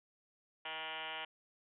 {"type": "tone with frequency modulation", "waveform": "sine", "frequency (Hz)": 1898, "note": "A#6", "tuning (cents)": 31, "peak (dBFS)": -40, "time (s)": [0.65, 1.25], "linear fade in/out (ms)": 5, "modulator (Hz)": 158, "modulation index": 8, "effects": []}